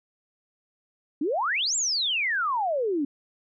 sine exponential two-way sweep, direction up then down, 269.2 to 7680 to 269.2 Hz, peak -23 dBFS, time 1.21-3.05 s, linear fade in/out 5 ms, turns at 1.76 s, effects none

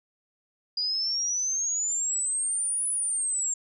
sine exponential two-way sweep, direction up then down, 4851 to 10000 to 7350 Hz, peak -25 dBFS, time 0.77-3.54 s, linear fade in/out 5 ms, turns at 2.89 s, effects none

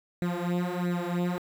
sawtooth tone with flanger, 176.5 Hz, F3, 19 cents sharp, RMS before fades -29 dBFS, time 0.22-1.38 s, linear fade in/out 0 ms, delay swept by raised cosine 0.48 to 5.38 ms, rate 1.5 Hz, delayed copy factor +0.85, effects low-pass 2000 Hz 12 dB/octave + 8-bit

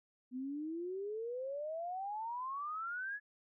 sine exponential sweep, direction up, 246.9 to 1712 Hz, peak -38 dBFS, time 0.31-3.2 s, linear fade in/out 50 ms, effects none

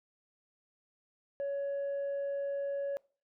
sine tone, 560 Hz, C#5, 18 cents sharp, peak -30 dBFS, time 1.4-2.97 s, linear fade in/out 0 ms, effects noise-tail reverb RT60 0.4 s tail -25 dB re dry + tanh soft clip ceiling -31 dBFS

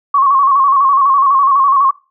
sine tone with vibrato, 1099 Hz, C#6, 15 cents flat, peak -7 dBFS, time 0.14-1.91 s, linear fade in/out 5 ms, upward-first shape square, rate 12 Hz, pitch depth 54 cents each way, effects noise-tail reverb RT60 0.3 s tail -22 dB re dry

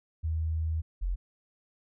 sine tone pair in turn, 80 / 44.45 Hz, D#2 / F1, +49 / +31 cents, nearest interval minor seventh, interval 1018 cents, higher first, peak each -27 dBFS, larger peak neither, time 0.23-0.82 / 1.01-1.16 s, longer first, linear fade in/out 20 ms, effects none

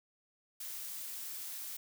blue noise, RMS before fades -43 dBFS, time 0.6-1.77 s, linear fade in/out 5 ms, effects none

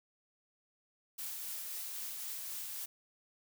blue noise with tremolo, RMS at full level -41 dBFS, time 1.18-2.86 s, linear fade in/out 10 ms, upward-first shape triangle, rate 3.8 Hz, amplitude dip 25%, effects none

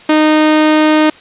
sawtooth tone, 308.3 Hz, D#4, 16 cents flat, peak -3 dBFS, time 0.09-1.1 s, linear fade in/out 5 ms, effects white hiss -38 dBFS RMS until 1.2 s + resampled to 8000 Hz

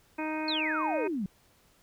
harmonic tone, 311.1 Hz, D#4, in tune, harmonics 1 / 2 / 3 / 4 / 5 / 6 / 7 / 8, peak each -33 / -39 / -37 / -47 / -43 / -49 / -45 / -40 dBFS, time 0.18-1.08 s, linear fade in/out 10 ms
sine exponential sweep, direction down, 4407 to 177.9 Hz, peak -29 dBFS, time 0.48-1.26 s, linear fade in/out 2 ms
effects pink hiss -64 dBFS RMS until 1.82 s

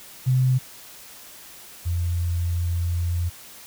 sine tone pair in turn, 128.7 / 86.17 Hz, C3 / F2, -28 / -23 cents, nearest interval perfect fifth, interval 695 cents, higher first, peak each -16 / -21 dBFS, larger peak first, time 0.26-0.59 / 1.85-3.3 s, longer second, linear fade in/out 20 ms, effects white hiss -44 dBFS RMS until 3.66 s

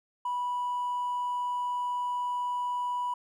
triangle tone with hard clipping, 982 Hz, B5, 10 cents flat, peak -28 dBFS, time 0.25-3.14 s, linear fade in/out 5 ms, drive 2 dB, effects none

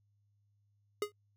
square tone with exponential decay, 415.2 Hz, G#4, in tune, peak -28 dBFS, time 1.02-1.12 s, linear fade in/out 2 ms, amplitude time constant 21 ms, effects noise-tail reverb RT60 0.1 s tail -26 dB re dry + added 102 Hz sine -70 dBFS peak until 1.36 s

